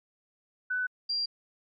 sine tone pair in turn, 1498 / 4756 Hz, F#6 / D8, +21 / +21 cents, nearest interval octave + minor sixth, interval 2000 cents, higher second, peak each -27 / -27 dBFS, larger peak neither, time 0.7-0.87 / 1.09-1.26 s, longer neither, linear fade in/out 10 ms, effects MP3 64 kbps

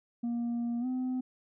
sine tone with pitch glide, 236.6 to 255.1 Hz, A#3 to C4, +26 to -44 cents, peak -27 dBFS, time 0.23-1.21 s, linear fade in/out 10 ms, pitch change +130 cents, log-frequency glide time 0.8-0.86 s, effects tanh soft clip ceiling -29 dBFS

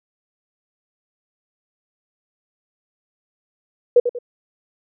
sine tone with echo, 485.6 Hz, B4, 29 cents flat, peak -7 dBFS, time 3.96-4 s, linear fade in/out 5 ms, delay 94 ms, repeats 2, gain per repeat -9 dB, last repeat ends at 4.188 s, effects none

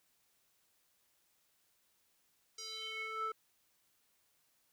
square tone with band-pass filter sweep, 440 Hz, A4, in tune, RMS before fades -42 dBFS, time 2.58-3.32 s, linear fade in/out 5 ms, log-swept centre 5700 to 1100 Hz, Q 4.2, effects white hiss -75 dBFS RMS until 4.72 s

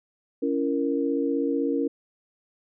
sine chord, A# diminished, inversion first, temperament just, 279.7 / 335.6 / 466.2 Hz, C#4 / E4 / A#4, +16 / +31 / 0 cents, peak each -25 / -29 / -27 dBFS, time 0.42-1.88 s, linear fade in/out 10 ms, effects none

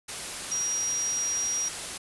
sine tone in noise, 5720 Hz, F8, 41 cents sharp, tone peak -26 dBFS, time 0.51-1.69 s, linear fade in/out 10 ms, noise white, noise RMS -35 dBFS, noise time 0.08-1.98 s, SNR +6 dB, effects resampled to 24000 Hz

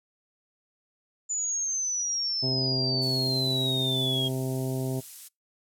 sine exponential sweep, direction down, 7040 to 3241 Hz, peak -26 dBFS, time 1.29-4.29 s, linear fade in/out 20 ms
harmonic tone, 130.81 Hz, C3, in tune, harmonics 1 / 2 / 3 / 4 / 5 / 6 / 7, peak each -29 / -33 / -35 / -43 / -39 / -49 / -50 dBFS, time 2.42-5.01 s, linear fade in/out 20 ms
violet noise, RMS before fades -38 dBFS, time 3.01-5.29 s, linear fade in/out 20 ms
effects noise-tail reverb RT60 0.2 s tail -26 dB re dry + low-pass 11000 Hz 12 dB/octave

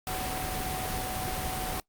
sine tone in noise, 747 Hz, F#5, 16 cents sharp, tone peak -35 dBFS, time 0.07-1.8 s, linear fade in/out 2 ms, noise pink, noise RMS -33 dBFS, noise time 0.07-1.8 s, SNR -5 dB, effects noise-tail reverb RT60 0.1 s tail -21 dB re dry + Opus 48 kbps

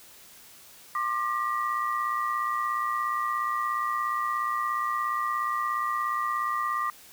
sine tone cluster, 1073 / 1190 / 1922 Hz, C6 / D6 / B6, +43 / +22 / -48 cents, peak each -32 / -27 / -35 dBFS, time 0.95-6.9 s, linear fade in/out 2 ms, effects white hiss -51 dBFS RMS until 7.12 s

